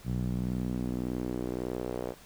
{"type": "tone with band-pass filter sweep", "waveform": "sawtooth", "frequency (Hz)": 61.74, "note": "B1", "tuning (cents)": 0, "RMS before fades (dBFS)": -33, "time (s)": [0.04, 2.15], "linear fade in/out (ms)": 50, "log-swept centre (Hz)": [150, 510], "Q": 2, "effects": ["pink hiss -54 dBFS RMS until 2.25 s"]}